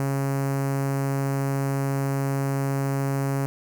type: tone with notch filter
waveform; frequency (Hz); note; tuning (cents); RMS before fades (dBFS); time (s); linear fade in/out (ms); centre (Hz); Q
sawtooth; 137.4; C#3; -15; -25; 0-3.46; 0; 3500; 0.64
effects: none